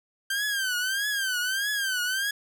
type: tone with vibrato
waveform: sawtooth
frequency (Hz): 1567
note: G6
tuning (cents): -1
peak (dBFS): -22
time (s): 0.3-2.31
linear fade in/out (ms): 5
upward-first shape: triangle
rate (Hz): 1.6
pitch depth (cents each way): 150
effects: none